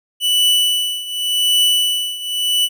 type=tone with tremolo; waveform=45% pulse; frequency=2969 Hz; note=F#7; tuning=5 cents sharp; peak=-10 dBFS; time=0.2-2.69 s; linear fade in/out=50 ms; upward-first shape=triangle; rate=0.88 Hz; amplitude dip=85%; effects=none